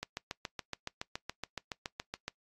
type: click train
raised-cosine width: 0.2 ms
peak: -19 dBFS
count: 17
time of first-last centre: 0.03-2.28 s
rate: 7.11 Hz
effects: noise-tail reverb RT60 0.1 s tail -22 dB re dry + AAC 32 kbps